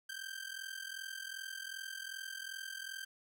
sawtooth ring-modulated tone, 1568 Hz, G6, in tune, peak -36 dBFS, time 0.09-3.05 s, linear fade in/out 2 ms, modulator 21.3 Hz, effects none

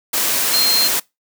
sine tone in noise, 4186 Hz, C8, in tune, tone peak -14 dBFS, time 0.53-0.88 s, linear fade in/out 10 ms, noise white, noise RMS -18 dBFS, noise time 0.13-1 s, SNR +1 dB, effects noise-tail reverb RT60 0.2 s tail -23 dB re dry + high-pass 200 Hz 12 dB/octave

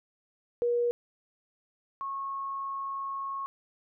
sine tone pair in turn, 478.8 / 1094.3 Hz, A#4 / C#6, +46 / -23 cents, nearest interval octave + major second, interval 1431 cents, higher second, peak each -24 / -32 dBFS, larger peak first, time 0.62-0.91 / 2.01-3.46 s, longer second, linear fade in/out 0 ms, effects none

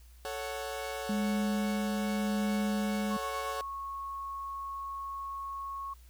sawtooth chord, F# minor, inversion first, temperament equal, 440 / 554.4 / 740 Hz, A4 / C#5 / F#5, 0 / 0 / 0 cents, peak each -37 / -35 / -37 dBFS, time 0.25-3.61 s, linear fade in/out 0 ms
sine tone with tremolo, 207.7 Hz, G#3, in tune, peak -28 dBFS, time 1.09-3.17 s, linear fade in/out 5 ms, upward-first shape sine, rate 0.87 Hz, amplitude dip 25%
sine tone, 1100 Hz, C#6, 14 cents flat, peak -36 dBFS, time 3.1-5.94 s, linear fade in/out 10 ms
effects added 60 Hz sine -52 dBFS peak until 6.09 s + white hiss -64 dBFS RMS until 6.09 s

